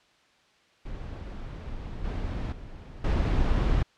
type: noise with level steps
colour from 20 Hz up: brown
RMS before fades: -37 / -31 / -42 / -24 dBFS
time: 0.85-3.83 s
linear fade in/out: 10 ms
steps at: 2.04 / 2.52 / 3.04 s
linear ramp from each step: 5 ms
effects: white hiss -62 dBFS RMS until 3.97 s + low-pass 4000 Hz 12 dB/octave